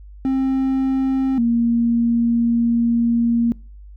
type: tone pair in turn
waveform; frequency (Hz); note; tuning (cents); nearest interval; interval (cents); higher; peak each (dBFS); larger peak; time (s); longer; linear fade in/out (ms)
triangle / sine; 265.5 / 234.1; C4 / A#3; +25 / +8; major second; 217; first; -14; neither; 0.25-1.38 / 1.38-3.52; second; 0
effects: noise-tail reverb RT60 0.4 s tail -25 dB re dry + added 50 Hz sine -37 dBFS peak until 3.96 s